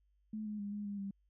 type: tone with pitch steps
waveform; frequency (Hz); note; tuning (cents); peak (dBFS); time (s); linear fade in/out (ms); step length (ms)
sine; 215.6 / 210.8 / 202.9 / 206.9 / 202.7 / 197.5; A3 / G#3 / G#3 / G#3 / G#3 / G3; -35 / +26 / -40 / -6 / -42 / +13; -38; 0.33-1.11; 5; 130
effects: added 50 Hz sine -70 dBFS peak until 1.29 s